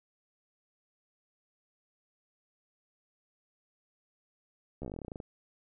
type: slowing click train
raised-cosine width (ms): 2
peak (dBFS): -27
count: 16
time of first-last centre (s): 4.82-5.202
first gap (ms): 13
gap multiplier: 1.09
effects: none